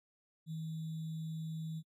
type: tone with sample-and-hold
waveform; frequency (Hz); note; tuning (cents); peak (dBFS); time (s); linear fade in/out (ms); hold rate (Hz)
sine; 159.8; D#3; +47; -38; 0.46-1.83; 50; 3675
effects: AAC 48 kbps